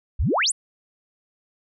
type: exponential sweep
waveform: sine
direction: up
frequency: 46.25 to 10570 Hz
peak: -18 dBFS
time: 0.19-0.52 s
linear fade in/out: 10 ms
effects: none